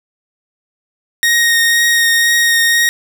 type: tone with vibrato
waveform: sawtooth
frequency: 1864.7 Hz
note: A#6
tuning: in tune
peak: -6 dBFS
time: 1.23-2.89 s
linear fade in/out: 0 ms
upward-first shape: triangle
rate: 2 Hz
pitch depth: 14 cents each way
effects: none